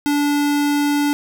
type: tone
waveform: square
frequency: 290 Hz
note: D4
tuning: 22 cents flat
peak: -16 dBFS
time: 0.06-1.13 s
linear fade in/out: 0 ms
effects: none